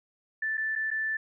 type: tone with dropouts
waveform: sine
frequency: 1760 Hz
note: A6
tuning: in tune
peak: -27 dBFS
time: 0.42-1.17 s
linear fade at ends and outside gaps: 5 ms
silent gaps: 0.572-0.577 / 0.754-0.759 / 0.905-0.912 s
effects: none